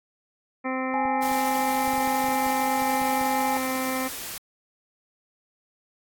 harmonic tone, 260 Hz, C4, 11 cents flat, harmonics 1 / 2 / 3 / 4 / 5 / 7 / 8 / 9, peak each -29 / -32 / -34 / -35 / -36 / -37 / -38 / -39 dBFS, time 0.64-4.09 s, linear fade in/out 20 ms
sine tone, 830.6 Hz, G#5, in tune, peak -24 dBFS, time 0.94-3.57 s, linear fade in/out 0 ms
clicks, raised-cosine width 3 ms, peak -30 dBFS, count 12, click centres 1.054 / 1.315 / 1.878 / 1.935 / 1.98 / 2.075 / 2.242 / 2.284 / 2.467 / 2.821 / 3.017 / 3.213 s
white noise, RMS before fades -35 dBFS, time 1.22-4.38 s, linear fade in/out 2 ms
effects AAC 64 kbps

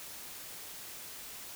silence, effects white hiss -46 dBFS RMS until 1.55 s

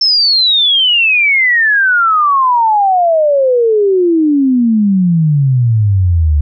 sine exponential sweep, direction down, 5350 to 71.6 Hz, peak -7 dBFS, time 0.01-6.41 s, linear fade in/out 5 ms, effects none

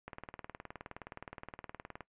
click train, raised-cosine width 0.5 ms, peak -28 dBFS, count 38, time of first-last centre 0.08-2.007 s, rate 19.2 Hz, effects noise-tail reverb RT60 0.1 s tail -18 dB re dry + resampled to 8000 Hz

